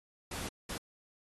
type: noise bursts at uneven times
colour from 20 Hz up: pink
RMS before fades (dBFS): -40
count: 2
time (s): 0.31-0.49 / 0.69-0.78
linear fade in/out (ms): 5
effects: AAC 32 kbps